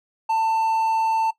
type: tone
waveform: triangle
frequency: 892 Hz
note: A5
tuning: 23 cents sharp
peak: -16 dBFS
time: 0.29-1.31 s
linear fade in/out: 10 ms
effects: noise-tail reverb RT60 0.1 s tail -18 dB re dry